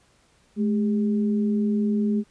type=tone pair together; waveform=sine; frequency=212.5 / 401.1 Hz; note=G#3 / G4; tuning=+40 / +40 cents; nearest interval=major seventh; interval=1100 cents; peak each=-20 / -30 dBFS; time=0.56-2.24 s; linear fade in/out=50 ms; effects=pink hiss -61 dBFS RMS until 2.3 s + resampled to 22050 Hz